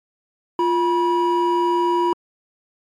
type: tone pair together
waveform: triangle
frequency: 348.6 / 970 Hz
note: F4 / B5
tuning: -3 / -31 cents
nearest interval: octave + tritone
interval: 1772 cents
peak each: -16 dBFS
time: 0.59-2.13 s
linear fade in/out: 2 ms
effects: tanh soft clip ceiling -8 dBFS + MP3 64 kbps